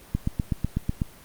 click train, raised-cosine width 5 ms, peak -11 dBFS, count 8, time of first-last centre 0.15-1.018 s, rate 8.06 Hz, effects pink hiss -49 dBFS RMS until 1.24 s + Opus 24 kbps

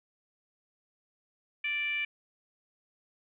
sine tone with frequency modulation, 2349 Hz, D7, in tune, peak -29 dBFS, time 1.64-2.05 s, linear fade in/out 5 ms, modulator 585 Hz, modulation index 0.63, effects none

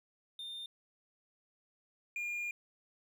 triangle tone pair in turn, 3620 / 2416 Hz, A7 / D7, +48 / +48 cents, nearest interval perfect fifth, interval 700 cents, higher first, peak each -40 / -34 dBFS, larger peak second, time 0.39-0.66 / 2.16-2.51 s, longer second, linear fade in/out 2 ms, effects none

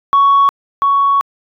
sine tone pair in turn, 1115 / 1115 Hz, C#6 / C#6, +10 / +10 cents, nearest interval unison, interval 0 cents, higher neither, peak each -5 / -8 dBFS, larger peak first, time 0.13-0.49 / 0.82-1.21 s, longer second, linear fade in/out 0 ms, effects tanh soft clip ceiling -4 dBFS

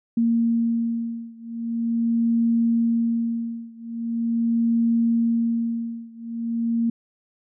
sine beating tone pair, 231.2 / 231.62 Hz, A#3 / A#3, -14 / -11 cents, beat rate 0.42 Hz, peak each -22 / -23 dBFS, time 0.17-6.9 s, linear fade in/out 5 ms, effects none

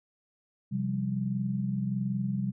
sine chord, C suspended fourth, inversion none, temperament equal, 130.81 / 174.61 / 196 Hz, C3 / F3 / G3, 0 / 0 / 0 cents, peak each -32 / -36 / -30 dBFS, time 0.71-2.52 s, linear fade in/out 20 ms, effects none

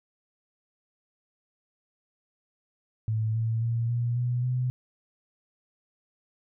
sine tone with pitch steps, 110 / 113.03 / 116.14 / 119.33 / 122.62 / 125.99 Hz, A2 / A2 / A#2 / A#2 / B2 / B2, 0 / +47 / -6 / +41 / -12 / +35 cents, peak -24 dBFS, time 3.08-4.7 s, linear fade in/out 0 ms, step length 270 ms, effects none

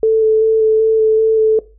sine tone with vibrato, 440 Hz, A4, in tune, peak -8 dBFS, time 0.03-1.59 s, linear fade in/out 2 ms, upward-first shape square, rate 2.6 Hz, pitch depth 10 cents each way, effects noise-tail reverb RT60 0.3 s tail -19 dB re dry + added 50 Hz sine -43 dBFS peak until 1.78 s

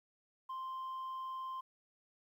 sine tone, 1046.5 Hz, C6, in tune, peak -37 dBFS, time 0.49-1.61 s, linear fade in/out 10 ms, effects tanh soft clip ceiling -39 dBFS + 12-bit

